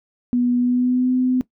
sine tone with pitch glide, 244.7 to 254.1 Hz, B3 to B3, -16 to +49 cents, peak -15 dBFS, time 0.33-1.41 s, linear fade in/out 0 ms, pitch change +65 cents, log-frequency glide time 0.57-1.12 s, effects noise-tail reverb RT60 0.1 s tail -18 dB re dry

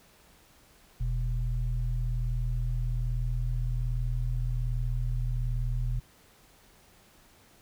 sine tone pair together, 40.68 / 121.9 Hz, E1 / B2, -22 / -22 cents, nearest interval octave + perfect fifth, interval 1900 cents, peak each -28 / -31 dBFS, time 1-6 s, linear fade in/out 10 ms, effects pink hiss -59 dBFS RMS until 7.61 s

